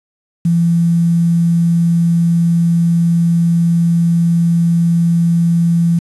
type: tone with quantisation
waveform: sine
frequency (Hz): 169.2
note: E3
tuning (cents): +45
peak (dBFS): -9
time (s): 0.45-5.99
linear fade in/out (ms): 5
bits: 6
effects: resampled to 24000 Hz